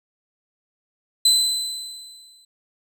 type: tone with exponential decay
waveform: 30% pulse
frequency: 4031 Hz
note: B7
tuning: 35 cents sharp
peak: -9 dBFS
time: 1.25-2.45 s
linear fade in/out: 5 ms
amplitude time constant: 260 ms
effects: none